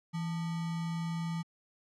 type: tone with sample-and-hold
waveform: sine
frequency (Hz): 166.1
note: E3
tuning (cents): +13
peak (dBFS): -32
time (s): 0.13-1.43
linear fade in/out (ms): 20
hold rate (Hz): 1050
effects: low-pass 7000 Hz 12 dB/octave

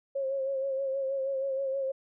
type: tone with vibrato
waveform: sine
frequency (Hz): 540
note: C#5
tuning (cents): -45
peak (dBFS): -28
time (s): 0.15-1.92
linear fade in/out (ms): 10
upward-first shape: sine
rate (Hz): 6.3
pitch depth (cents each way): 39
effects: none

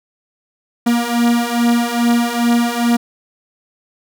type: beating tone pair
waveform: 45% pulse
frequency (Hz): 235.5 / 237.9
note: A#3 / A#3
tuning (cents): +18 / +35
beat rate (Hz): 2.4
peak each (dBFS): -17 / -15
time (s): 0.86-2.97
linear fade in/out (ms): 10
effects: none

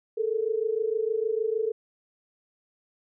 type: tone pair together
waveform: sine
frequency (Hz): 429.5 / 456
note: A4 / A#4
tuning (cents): -42 / -38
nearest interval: minor second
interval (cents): 104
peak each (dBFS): -27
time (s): 0.17-1.72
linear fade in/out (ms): 10
effects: none

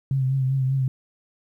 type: tone with vibrato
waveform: sine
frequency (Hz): 132.9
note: C3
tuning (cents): +27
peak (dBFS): -19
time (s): 0.11-0.88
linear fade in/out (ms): 2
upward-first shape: triangle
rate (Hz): 5.1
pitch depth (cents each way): 51
effects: 10-bit

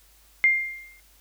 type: tone with exponential decay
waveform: sine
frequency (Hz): 2109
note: C7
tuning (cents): +13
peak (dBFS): -13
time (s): 0.44-1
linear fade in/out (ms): 0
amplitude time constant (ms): 120
effects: added 50 Hz sine -58 dBFS peak until 1.2 s + white hiss -58 dBFS RMS until 1.2 s

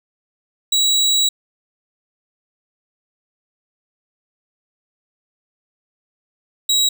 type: tone pair in turn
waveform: 30% pulse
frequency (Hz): 3890 / 3856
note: B7 / B7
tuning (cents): -27 / -42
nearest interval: unison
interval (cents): 15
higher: first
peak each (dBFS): -11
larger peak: neither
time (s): 0.72-1.29 / 6.69-6.89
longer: first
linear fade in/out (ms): 5
effects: none

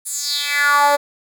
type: tone with high-pass filter sweep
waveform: 10% pulse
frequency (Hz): 288.4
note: D4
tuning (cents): -31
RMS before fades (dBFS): -17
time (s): 0.05-0.97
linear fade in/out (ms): 20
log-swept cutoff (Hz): 9800 to 580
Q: 4.1
effects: none

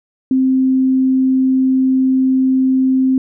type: tone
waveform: sine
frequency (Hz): 261.6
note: C4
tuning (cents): 0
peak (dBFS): -10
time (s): 0.31-3.18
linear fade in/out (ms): 2
effects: none

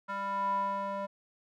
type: tone with band-pass filter sweep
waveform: square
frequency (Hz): 198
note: G3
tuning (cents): +18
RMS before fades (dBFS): -33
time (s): 0.08-1.07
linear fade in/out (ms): 20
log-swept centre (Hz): 1200 to 780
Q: 7.1
effects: none

